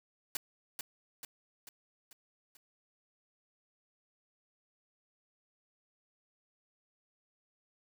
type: noise with echo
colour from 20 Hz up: white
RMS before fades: -35 dBFS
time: 0.35-0.37 s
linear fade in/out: 2 ms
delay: 440 ms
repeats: 5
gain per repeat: -5 dB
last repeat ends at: 2.57 s
effects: none